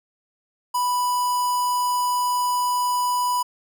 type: tone with notch filter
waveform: square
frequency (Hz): 987.8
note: B5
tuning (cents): 0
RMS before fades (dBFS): -22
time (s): 0.74-3.43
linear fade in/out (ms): 10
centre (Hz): 2600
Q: 1.3
effects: none